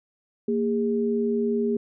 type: tone pair together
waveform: sine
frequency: 231.2 / 408.6 Hz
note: A#3 / G#4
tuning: -14 / -28 cents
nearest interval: minor seventh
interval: 986 cents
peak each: -24 dBFS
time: 0.48-1.77 s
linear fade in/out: 5 ms
effects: none